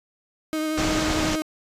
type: tone with vibrato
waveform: 35% pulse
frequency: 311.4 Hz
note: D#4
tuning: 2 cents sharp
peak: -22 dBFS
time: 0.53-1.42 s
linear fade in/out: 0 ms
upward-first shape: triangle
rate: 11 Hz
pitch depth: 22 cents each way
type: low-pass noise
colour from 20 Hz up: pink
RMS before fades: -26 dBFS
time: 0.77-1.36 s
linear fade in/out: 10 ms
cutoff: 7600 Hz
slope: 48 dB/octave
effects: resampled to 32000 Hz